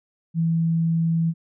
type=tone; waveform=sine; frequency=164.81 Hz; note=E3; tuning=in tune; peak=-18 dBFS; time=0.34-1.34 s; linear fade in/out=50 ms; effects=none